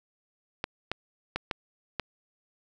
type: clicks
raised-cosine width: 0.3 ms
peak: -13 dBFS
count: 5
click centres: 0.641 / 0.916 / 1.36 / 1.512 / 1.997 s
effects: none